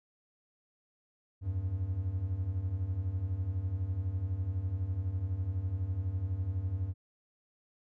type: beating tone pair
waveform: triangle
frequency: 84.2 / 96.2 Hz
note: E2 / G2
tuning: +37 / -32 cents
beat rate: 12 Hz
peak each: -35 / -30 dBFS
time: 1.41-6.94 s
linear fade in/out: 50 ms
effects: none